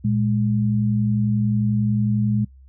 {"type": "tone pair together", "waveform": "sine", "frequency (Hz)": [116.57, 207.7], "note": ["A#2", "G#3"], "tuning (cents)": [0, 0], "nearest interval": "minor seventh", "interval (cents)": 1000, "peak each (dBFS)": [-20, -20], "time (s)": [0.04, 2.45], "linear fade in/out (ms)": 10, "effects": ["noise-tail reverb RT60 0.1 s tail -22 dB re dry", "added 66 Hz sine -44 dBFS peak until 2.68 s"]}